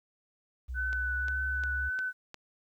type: tone with pitch glide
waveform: sine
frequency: 62.8 to 68.48 Hz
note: B1 to C#2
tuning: +30 to -20 cents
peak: -34 dBFS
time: 0.68-1.9 s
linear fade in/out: 20 ms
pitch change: +150 cents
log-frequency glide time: 0.96-1.32 s
type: tone with vibrato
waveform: sine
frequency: 1500 Hz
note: F#6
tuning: 23 cents sharp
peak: -30 dBFS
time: 0.74-2.13 s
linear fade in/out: 50 ms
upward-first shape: triangle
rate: 1.8 Hz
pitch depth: 21 cents each way
type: click train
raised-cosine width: 0.2 ms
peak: -26 dBFS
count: 5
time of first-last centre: 0.93-2.343 s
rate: 2.83 Hz
effects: 11-bit